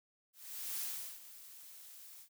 blue noise with ADSR envelope, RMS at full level -39 dBFS, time 0.33-2.29 s, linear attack 470 ms, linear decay 390 ms, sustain -15 dB, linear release 82 ms, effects none

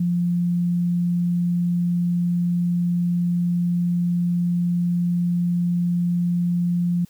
sine tone, 174.61 Hz, F3, in tune, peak -18 dBFS, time 0-7.05 s, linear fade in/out 5 ms, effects white hiss -57 dBFS RMS until 7.09 s

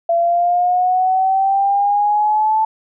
sine exponential sweep, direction up, 675 to 880 Hz, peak -12 dBFS, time 0.09-2.65 s, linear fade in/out 5 ms, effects none

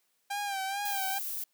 sawtooth tone with vibrato, 793 Hz, G5, 20 cents sharp, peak -28 dBFS, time 0.3-1.19 s, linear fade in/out 10 ms, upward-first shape sine, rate 2.3 Hz, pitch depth 60 cents each way
violet noise, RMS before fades -36 dBFS, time 0.85-1.44 s, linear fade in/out 5 ms
effects white hiss -74 dBFS RMS until 1.53 s + high-pass 200 Hz 12 dB/octave

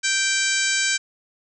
harmonic tone, 781 Hz, G5, 7 cents flat, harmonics 2 / 3 / 4 / 5 / 6 / 7 / 8 / 9 / 10, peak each -24 / -26 / -30 / -30 / -30 / -31 / -29 / -29 / -28 dBFS, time 0.03-0.98 s, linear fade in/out 20 ms, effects none

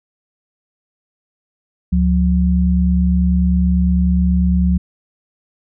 sine tone pair together, 71.4 / 180.59 Hz, D2 / F#3, -48 / -42 cents, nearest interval octave + major third, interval 1606 cents, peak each -14 dBFS, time 1.92-4.78 s, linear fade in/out 10 ms, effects none

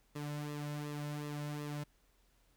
sawtooth tone with flanger, 147.5 Hz, D3, 8 cents sharp, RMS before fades -41 dBFS, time 0.15-1.84 s, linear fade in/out 10 ms, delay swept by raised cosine 1.3 to 2.6 ms, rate 2.7 Hz, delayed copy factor -0.65, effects added 43 Hz sine -70 dBFS peak until 2.56 s + pink hiss -73 dBFS RMS until 2.56 s

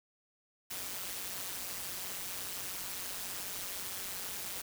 white noise with amplitude modulation, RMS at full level -37 dBFS, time 0.7-4.62 s, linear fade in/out 10 ms, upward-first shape sine, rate 187 Hz, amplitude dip 80%, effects none

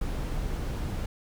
brown noise, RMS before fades -31 dBFS, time 0.01-1.06 s, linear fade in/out 5 ms, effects none

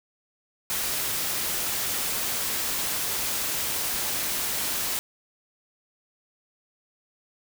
white noise, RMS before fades -28 dBFS, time 0.7-4.99 s, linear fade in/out 0 ms, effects none

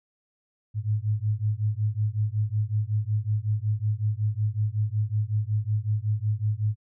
sine beating tone pair, 103.83 / 109.23 Hz, G#2 / A2, 0 / -12 cents, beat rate 5.4 Hz, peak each -26 dBFS, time 0.74-6.76 s, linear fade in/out 50 ms, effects none

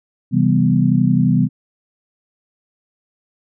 sine chord, C major seventh, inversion none, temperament equal with one note detuned, 132.18 / 164.81 / 196 / 246.9 Hz, C3 / E3 / G3 / B3, +18 / 0 / 0 / 0 cents, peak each -17 dBFS, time 0.31-1.49 s, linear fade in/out 50 ms, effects none

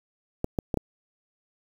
clicks, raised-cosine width 2 ms, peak -12 dBFS, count 4, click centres 0.444 / 0.588 / 0.742 / 0.773 s, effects 7-bit

